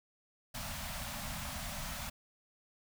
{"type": "band-stop noise", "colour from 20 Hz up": "pink", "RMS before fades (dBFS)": -41, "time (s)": [0.54, 2.1], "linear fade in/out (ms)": 10, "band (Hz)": [260, 560], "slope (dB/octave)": 96, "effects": []}